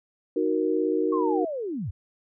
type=chord; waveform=sine; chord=D# minor; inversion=none; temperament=equal; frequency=311.1 / 370 / 466.2 Hz; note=D#4 / F#4 / A#4; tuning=0 / 0 / 0 cents; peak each=-26 dBFS; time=0.36-1.45 s; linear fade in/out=5 ms
type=linear sweep; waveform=sine; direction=down; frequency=1108.7 to 69.3 Hz; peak=-28 dBFS; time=1.12-1.91 s; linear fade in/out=10 ms
effects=none